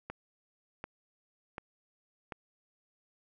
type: click train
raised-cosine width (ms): 0.5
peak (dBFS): -24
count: 4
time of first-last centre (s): 0.1-2.322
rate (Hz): 1.35
effects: none